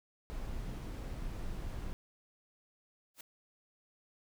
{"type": "noise", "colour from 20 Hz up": "brown", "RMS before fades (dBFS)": -40, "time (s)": [0.3, 1.93], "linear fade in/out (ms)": 0}
{"type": "noise with exponential growth", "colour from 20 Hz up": "white", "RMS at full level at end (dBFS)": -43, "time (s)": [3.14, 3.21], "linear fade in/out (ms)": 5, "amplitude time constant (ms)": 15}
{"effects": []}